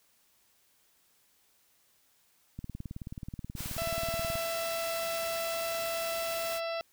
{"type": "click train", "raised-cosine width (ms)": 5, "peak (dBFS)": -27, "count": 34, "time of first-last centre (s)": [2.59, 4.355], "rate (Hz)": 18.7}
{"type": "noise", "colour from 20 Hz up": "white", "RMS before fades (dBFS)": -40, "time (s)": [3.55, 6.61], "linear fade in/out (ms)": 50}
{"type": "harmonic tone", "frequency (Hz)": 666, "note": "E5", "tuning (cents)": 18, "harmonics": [1, 2, 3, 4, 5, 6, 7, 8], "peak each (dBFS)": [-33, -41, -46, -43, -49, -48, -49, -49], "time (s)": [3.78, 6.81], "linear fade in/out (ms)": 0}
{"effects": ["white hiss -68 dBFS RMS until 6.92 s"]}